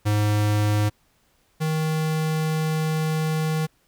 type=tone pair in turn; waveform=square; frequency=104.9 / 157.17 Hz; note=G#2 / D#3; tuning=+18 / +18 cents; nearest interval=perfect fifth; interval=700 cents; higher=second; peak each=-19 / -22 dBFS; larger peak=first; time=0.05-0.9 / 1.6-3.67 s; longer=second; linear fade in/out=20 ms; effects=pink hiss -64 dBFS RMS until 3.87 s